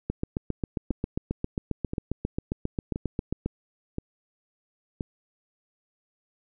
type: two click trains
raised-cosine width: 3 ms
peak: -14 / -17 dBFS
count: 26 / 5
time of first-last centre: 0.1-3.46 / 0.91-5.008 s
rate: 7.44 / 0.976 Hz
effects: none